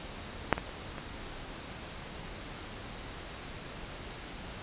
clicks, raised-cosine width 0.5 ms, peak -6 / -18 / -28 / -24 dBFS, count 4, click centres 0.527 / 0.58 / 0.693 / 0.982 s, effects pink hiss -43 dBFS RMS until 4.62 s + resampled to 8000 Hz

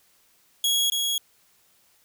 sawtooth tone with echo, 3322 Hz, G#7, in tune, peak -17 dBFS, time 0.64-0.9 s, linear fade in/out 2 ms, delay 280 ms, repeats 1, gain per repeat -3 dB, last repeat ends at 1.18 s, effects white hiss -62 dBFS RMS until 2.04 s

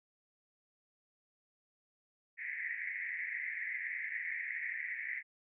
pink band-pass noise, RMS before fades -40 dBFS, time 2.37-5.23 s, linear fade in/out 50 ms, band 1800 to 2200 Hz, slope 96 dB/octave, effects none

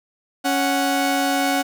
sawtooth tone pair together, 277.2 / 740 Hz, C#4 / F#5, 0 / 0 cents, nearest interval octave + perfect fourth, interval 1700 cents, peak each -17 dBFS, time 0.44-1.63 s, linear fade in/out 20 ms, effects none

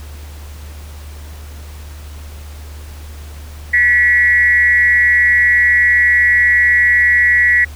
sine tone with frequency modulation, 1940 Hz, B6, 31 cents flat, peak -8 dBFS, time 3.73-7.65 s, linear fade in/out 10 ms, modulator 216 Hz, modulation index 0.57, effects added 74 Hz sine -29 dBFS peak until 7.75 s + pink hiss -40 dBFS RMS until 7.75 s

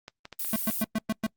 clicks, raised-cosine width 0.2 ms, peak -23 dBFS, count 6, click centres 0.081 / 0.254 / 0.327 / 0.447 / 0.541 / 0.71 s
violet noise, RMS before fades -31 dBFS, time 0.39-0.83 s, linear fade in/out 5 ms
square tone bursts, 219.4 Hz, A3, 5 cents flat, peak -25 dBFS, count 6, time 0.53-1.266 s, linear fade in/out 2 ms, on 31 ms, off 110 ms
effects noise-tail reverb RT60 0.1 s tail -26 dB re dry + Opus 32 kbps

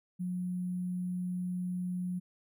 sine tone with sample-and-hold, 180.3 Hz, F#3, 45 cents flat, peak -32 dBFS, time 0.19-2.2 s, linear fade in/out 20 ms, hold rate 11025 Hz, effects none

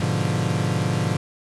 40% pulse chord, G# diminished seventh, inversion none, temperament equal, 103.83 / 123.47 / 146.83 / 174.61 Hz, G#2 / B2 / D3 / F3, 0 / 0 / 0 / 0 cents, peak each -25 dBFS, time 0-1.17 s, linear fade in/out 5 ms, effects resampled to 24000 Hz + 7-bit

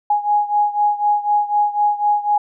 sine beating tone pair, 829 / 833 Hz, G#5 / G#5, -3 / +5 cents, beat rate 4 Hz, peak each -16 / -19 dBFS, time 0.1-2.38 s, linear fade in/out 5 ms, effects none

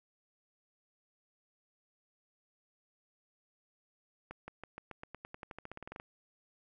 accelerating click train, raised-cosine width 0.5 ms, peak -29 dBFS, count 20, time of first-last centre 4.31-5.999 s, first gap 170 ms, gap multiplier 0.92, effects none

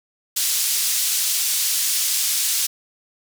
pink band-pass noise, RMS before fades -21 dBFS, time 0.36-2.67 s, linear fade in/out 10 ms, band 4900 to 16000 Hz, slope 12 dB/octave, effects none

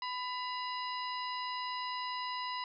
harmonic tone with a mistuned harmonic, 999 Hz, B5, 20 cents sharp, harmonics 1 / 2 / 3 / 4 / 5, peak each -37 / -44 / -46 / -46 / -46 dBFS, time 0.02-2.64 s, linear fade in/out 2 ms, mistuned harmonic 3, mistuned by -89 cents, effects none

